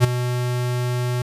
square tone with ADSR envelope, 123.47 Hz, B2, in tune, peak -9 dBFS, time 0-1.22 s, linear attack 41 ms, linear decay 11 ms, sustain -12 dB, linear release 3 ms, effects resampled to 32000 Hz

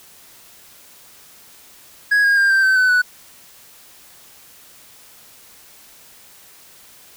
triangle tone with pitch steps, 1661.2 / 1629.8 / 1599.1 / 1568.9 / 1539.2 / 1510.2 / 1481.7 Hz, G#6 / G#6 / G6 / G6 / G6 / F#6 / F#6, 0 / -33 / +34 / +1 / -32 / +35 / +2 cents, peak -10 dBFS, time 2.11-3.02 s, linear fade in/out 10 ms, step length 130 ms, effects white hiss -46 dBFS RMS until 7.16 s

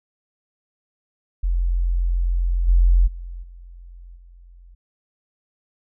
sine tone with level steps, 43.65 Hz, F1, in tune, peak -17 / -11 / -30 / -38 / -43 dBFS, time 1.43-4.75 s, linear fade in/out 10 ms, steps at 2.67 / 3.06 / 3.42 / 4.15 s, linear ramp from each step 20 ms, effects none

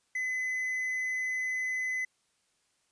triangle tone, 2022 Hz, B6, 40 cents sharp, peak -28 dBFS, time 0.15-2.05 s, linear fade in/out 5 ms, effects white hiss -73 dBFS RMS until 2.91 s + resampled to 22050 Hz

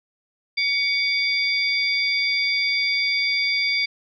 sine tone cluster, 2246 / 3526 / 4759 Hz, C#7 / A7 / D8, +22 / +3 / +22 cents, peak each -21 / -29 / -24 dBFS, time 0.57-3.86 s, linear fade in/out 10 ms, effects none

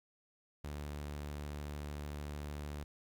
sawtooth tone, 73.42 Hz, D2, in tune, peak -37 dBFS, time 0.64-2.84 s, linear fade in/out 5 ms, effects 12-bit

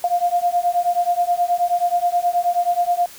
sine beating tone pair, 698.5 / 707.9 Hz, F5 / F5, 0 / +23 cents, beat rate 9.4 Hz, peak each -19 dBFS, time 0.04-3.06 s, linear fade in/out 2 ms, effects white hiss -41 dBFS RMS until 3.18 s

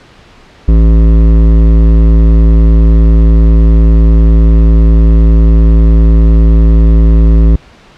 sine tone with hard clipping, 55 Hz, A1, in tune, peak -4 dBFS, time 0.68-7.56 s, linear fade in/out 5 ms, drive 13 dB, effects pink hiss -39 dBFS RMS until 7.97 s + low-pass 4000 Hz 12 dB/octave

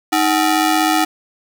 sawtooth ring-modulated tone, 530 Hz, C5, 22 cents sharp, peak -6 dBFS, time 0.12-1.05 s, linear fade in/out 10 ms, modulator 217 Hz, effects none

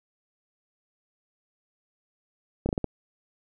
slowing click train, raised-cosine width 2 ms, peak -13 dBFS, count 5, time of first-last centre 2.66-2.843 s, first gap 30 ms, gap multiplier 1.29, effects none

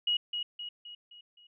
sine tone with echo, 2899 Hz, F#7, 36 cents flat, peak -25 dBFS, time 0.07-0.17 s, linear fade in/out 5 ms, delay 260 ms, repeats 5, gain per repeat -6 dB, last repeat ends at 1.47 s, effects none

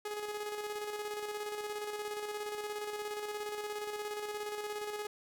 sawtooth tone with tremolo, 418.6 Hz, G#4, 14 cents sharp, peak -32 dBFS, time 0.05-5.07 s, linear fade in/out 5 ms, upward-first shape square, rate 17 Hz, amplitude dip 40%, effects none

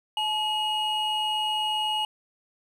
triangle tone pair together, 860.8 / 2893 Hz, A5 / F#7, -38 / -40 cents, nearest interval octave + major sixth, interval 2098 cents, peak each -26 / -25 dBFS, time 0.17-2.05 s, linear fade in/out 2 ms, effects none

